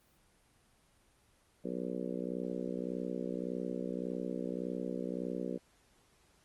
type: harmonic tone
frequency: 61.74 Hz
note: B1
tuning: in tune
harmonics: 3 / 4 / 5 / 6 / 7 / 8 / 9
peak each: -41 / -41 / -43 / -44 / -44 / -43 / -47 dBFS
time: 1.64-5.58 s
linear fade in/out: 10 ms
effects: pink hiss -68 dBFS RMS until 6.44 s + Opus 24 kbps